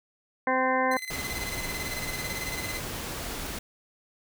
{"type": "harmonic tone", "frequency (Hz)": 258.8, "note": "C4", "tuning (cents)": -19, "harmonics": [1, 2, 3, 4, 6, 7, 8], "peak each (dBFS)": [-31, -28, -29, -28, -33, -32, -34], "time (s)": [0.47, 0.97], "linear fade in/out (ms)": 2}
{"type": "tone with tremolo", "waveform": "sawtooth", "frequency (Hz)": 2042, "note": "C7", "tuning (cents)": -43, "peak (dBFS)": -29, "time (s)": [0.91, 2.8], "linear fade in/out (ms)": 5, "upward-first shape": "square", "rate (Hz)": 18, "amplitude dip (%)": 65}
{"type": "noise", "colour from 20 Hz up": "pink", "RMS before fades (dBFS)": -35, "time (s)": [1.1, 3.59], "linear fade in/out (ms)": 5}
{"effects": []}